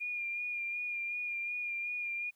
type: tone with vibrato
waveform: sine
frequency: 2417 Hz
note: D7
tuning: 49 cents sharp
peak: -34 dBFS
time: 0-2.31 s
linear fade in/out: 20 ms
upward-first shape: sine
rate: 2.7 Hz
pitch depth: 26 cents each way
effects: white hiss -75 dBFS RMS until 2.35 s